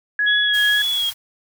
sine tone with tremolo, 1678 Hz, G#6, 17 cents sharp, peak -15 dBFS, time 0.19-0.82 s, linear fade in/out 2 ms, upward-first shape sine, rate 2.6 Hz, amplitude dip 35%
sine tone with vibrato, 3321 Hz, G#7, 1 cent flat, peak -18 dBFS, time 0.26-1.11 s, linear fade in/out 20 ms, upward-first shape sine, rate 2 Hz, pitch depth 37 cents each way
white band-stop noise, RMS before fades -33 dBFS, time 0.53-1.14 s, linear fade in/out 20 ms, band 140 to 690 Hz, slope 96 dB/octave
effects none

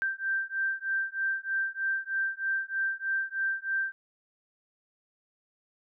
sine beating tone pair, 1568 / 1571.2 Hz, G6 / G6, 0 / +4 cents, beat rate 3.2 Hz, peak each -31 dBFS, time 0.02-3.92 s, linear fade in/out 0 ms, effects none

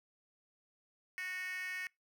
10% pulse tone with high-pass filter, 367.8 Hz, F#4, 10 cents flat, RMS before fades -41 dBFS, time 1.18-1.87 s, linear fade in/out 0 ms, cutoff 2000 Hz, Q 9.7, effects noise-tail reverb RT60 0.2 s tail -25 dB re dry

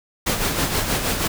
pink noise with tremolo, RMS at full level -20 dBFS, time 0.26-1.28 s, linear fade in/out 10 ms, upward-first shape sine, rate 6.3 Hz, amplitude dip 50%, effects none

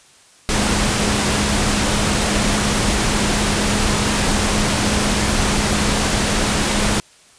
sine tone in noise, 207.7 Hz, G#3, in tune, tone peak -23 dBFS, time 0.49-7 s, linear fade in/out 0 ms, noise pink, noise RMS -18 dBFS, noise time 0.49-7 s, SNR -8 dB, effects white hiss -49 dBFS RMS until 7.38 s + resampled to 22050 Hz

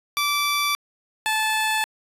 15% pulse tone pair in turn, 1163 / 871.3 Hz, D6 / A5, -17 / -17 cents, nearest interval perfect fourth, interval 500 cents, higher first, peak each -14 dBFS, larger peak neither, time 0.17-0.75 / 1.26-1.84 s, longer neither, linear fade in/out 0 ms, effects resampled to 32000 Hz

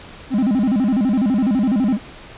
triangle tone with vibrato, 232 Hz, A#3, 8 cents flat, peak -12 dBFS, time 0.3-1.99 s, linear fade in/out 50 ms, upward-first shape square, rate 12 Hz, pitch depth 220 cents each way, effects pink hiss -39 dBFS RMS until 2.37 s + resampled to 8000 Hz

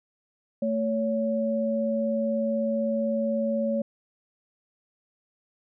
sine tone pair together, 223 / 562 Hz, A3 / C#5, +23 / +24 cents, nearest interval octave + major third, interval 1601 cents, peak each -26 dBFS, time 0.62-3.82 s, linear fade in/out 5 ms, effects none

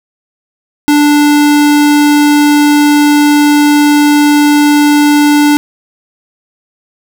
square tone, 293.7 Hz, D4, in tune, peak -5 dBFS, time 0.88-5.57 s, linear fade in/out 0 ms, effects none

